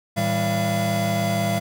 square tone cluster, 110.8 / 160.9 / 196.7 / 681 Hz, A2 / E3 / G3 / F5, +13 / -42 / +6 / -44 cents, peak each -27 / -30 / -26 / -25 dBFS, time 0.16-1.6 s, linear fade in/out 20 ms, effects none

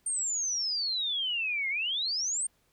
sine exponential two-way sweep, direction down then up, 8870 to 2093 to 8870 Hz, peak -28 dBFS, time 0.06-2.47 s, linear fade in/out 5 ms, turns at 1.69 s, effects pink hiss -70 dBFS RMS until 2.72 s

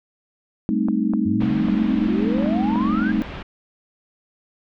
sine chord, A half-diminished seventh, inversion third, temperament equal, 196 / 220 / 261.6 / 311.1 Hz, G3 / A3 / C4 / Eb4, 0 / 0 / 0 / 0 cents, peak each -24 / -21 / -25 / -24 dBFS, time 0.69-3.22 s, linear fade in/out 0 ms
clicks, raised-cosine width 1 ms, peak -16 dBFS, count 8, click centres 0.885 / 1.136 / 1.422 / 1.685 / 2.385 / 2.425 / 2.461 / 2.758 s
sine exponential sweep, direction up, 92.6 to 1661.2 Hz, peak -26 dBFS, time 1.25-3.12 s, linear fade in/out 10 ms
pink low-pass noise, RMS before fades -34 dBFS, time 1.4-3.43 s, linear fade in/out 10 ms, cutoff 3300 Hz, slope 24 dB/octave
effects none

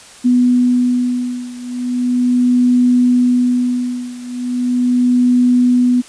sine beating tone pair, 247.1 / 247.48 Hz, B3 / B3, +1 / +4 cents, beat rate 0.38 Hz, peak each -13 / -15 dBFS, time 0.24-6.02 s, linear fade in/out 20 ms, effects white hiss -39 dBFS RMS until 6.08 s + resampled to 22050 Hz

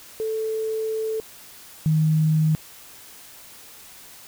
sine tone pair in turn, 440 / 156.33 Hz, A4 / D#3, 0 / +9 cents, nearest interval octave + tritone, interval 1791 cents, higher first, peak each -23 / -16 dBFS, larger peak second, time 0.2-1.2 / 1.86-2.55 s, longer first, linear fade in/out 0 ms, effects white hiss -45 dBFS RMS until 4.27 s

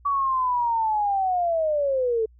sine linear sweep, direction down, 1140 to 432.9 Hz, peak -20 dBFS, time 0.05-2.26 s, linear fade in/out 10 ms, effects added 60 Hz sine -50 dBFS peak until 2.39 s

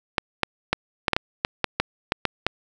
clicks, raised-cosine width 0.3 ms, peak -3 dBFS, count 12, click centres 0.182 / 0.433 / 0.73 / 1.082 / 1.133 / 1.165 / 1.449 / 1.643 / 1.8 / 2.121 / 2.253 / 2.466 s, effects 7-bit

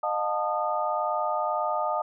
sine tone cluster, 612 / 714 / 884 / 1227 Hz, D#5 / F5 / A5 / D#6, -29 / +38 / +8 / -25 cents, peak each -30 dBFS, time 0.03-2.02 s, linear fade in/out 5 ms, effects none

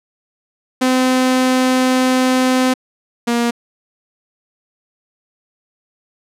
sawtooth tone pair in turn, 256.7 / 236.6 Hz, C4 / A#3, -33 / +26 cents, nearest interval minor second, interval 141 cents, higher first, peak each -8 / -10 dBFS, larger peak first, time 0.81-2.74 / 3.27-3.51 s, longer first, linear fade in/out 10 ms, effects low-pass 11000 Hz 12 dB/octave

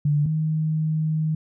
sine tone pair in turn, 147.2 / 156.54 Hz, D3 / D#3, +4 / +11 cents, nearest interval minor second, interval 107 cents, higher second, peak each -17 / -20 dBFS, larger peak first, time 0.05-0.26 / 0.26-1.35 s, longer second, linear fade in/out 5 ms, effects none

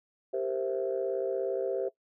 sine chord, C dominant seventh, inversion second, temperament equal, 392 / 466.2 / 523.3 / 659.3 Hz, G4 / Bb4 / C5 / E5, 0 / 0 / 0 / 0 cents, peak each -32 / -36 / -32 / -36 dBFS, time 0.33-1.89 s, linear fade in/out 10 ms, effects noise-tail reverb RT60 0.1 s tail -18 dB re dry + tanh soft clip ceiling -19 dBFS

